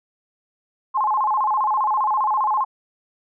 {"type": "tone with vibrato", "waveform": "sine", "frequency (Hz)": 950, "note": "A#5", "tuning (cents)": 33, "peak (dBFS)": -17, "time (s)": [0.94, 2.65], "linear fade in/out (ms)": 20, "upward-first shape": "square", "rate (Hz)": 15, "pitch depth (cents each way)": 190, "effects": []}